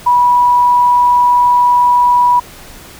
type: tone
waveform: sine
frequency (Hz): 977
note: B5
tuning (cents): -19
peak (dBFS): -6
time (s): 0.06-2.4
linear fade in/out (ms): 10
effects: pink hiss -35 dBFS RMS until 2.99 s